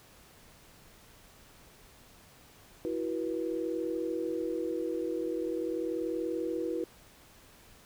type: chord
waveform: sine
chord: E suspended second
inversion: none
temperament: equal with one note detuned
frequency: 329.6 / 370 / 483.4 Hz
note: E4 / F#4 / B4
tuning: 0 / 0 / -37 cents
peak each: -34 / -36 / -35 dBFS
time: 2.85-6.84 s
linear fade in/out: 0 ms
effects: pink hiss -57 dBFS RMS until 7.85 s